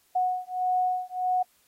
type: beating tone pair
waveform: sine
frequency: 733 / 734.6 Hz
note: F#5 / F#5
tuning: -16 / -13 cents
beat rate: 1.6 Hz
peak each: -27 dBFS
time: 0.15-1.43 s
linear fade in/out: 10 ms
effects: white hiss -65 dBFS RMS until 1.67 s + AAC 48 kbps